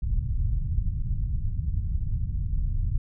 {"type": "low-pass noise", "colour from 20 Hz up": "pink", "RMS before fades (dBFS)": -26, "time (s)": [0.02, 2.98], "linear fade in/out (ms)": 5, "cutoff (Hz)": 120, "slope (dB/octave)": 24, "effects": []}